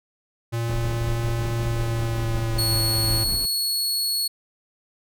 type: tone with pitch glide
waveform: square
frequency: 116.3 to 111.56 Hz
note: A#2 to A2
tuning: -4 to +24 cents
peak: -24 dBFS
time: 0.52-3.25 s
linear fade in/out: 20 ms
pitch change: -72 cents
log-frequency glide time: 1.63-2.99 s
type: noise with tremolo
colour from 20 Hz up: brown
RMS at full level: -28 dBFS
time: 0.67-3.46 s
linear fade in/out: 10 ms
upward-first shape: sine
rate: 5.4 Hz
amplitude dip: 35%
type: tone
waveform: sawtooth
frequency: 4361 Hz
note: C#8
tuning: 29 cents flat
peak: -19 dBFS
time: 2.58-4.28 s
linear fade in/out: 10 ms
effects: none